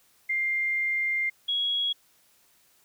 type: tone pair in turn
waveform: sine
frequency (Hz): 2100 / 3323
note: C7 / G#7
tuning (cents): +6 / 0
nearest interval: minor sixth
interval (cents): 794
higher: second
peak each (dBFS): -24 / -24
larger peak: neither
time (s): 0.29-1.3 / 1.48-1.93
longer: first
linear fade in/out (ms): 10
effects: white hiss -63 dBFS RMS until 2.84 s